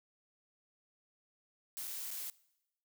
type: noise with dropouts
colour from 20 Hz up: blue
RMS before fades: -42 dBFS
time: 1.77-2.3 s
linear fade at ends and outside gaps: 0 ms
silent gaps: 1.873-1.877 / 2.107-2.112 s
effects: noise-tail reverb RT60 0.9 s tail -22 dB re dry